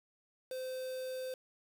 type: tone with quantisation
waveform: triangle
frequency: 516 Hz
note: C5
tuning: 24 cents flat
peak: -36 dBFS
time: 0.51-1.34 s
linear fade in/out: 2 ms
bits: 8
effects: none